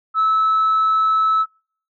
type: tone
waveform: sine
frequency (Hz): 1303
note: E6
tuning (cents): -20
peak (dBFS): -12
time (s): 0.14-1.46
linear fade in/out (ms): 50
effects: noise-tail reverb RT60 0.5 s tail -26 dB re dry + tanh soft clip ceiling -11 dBFS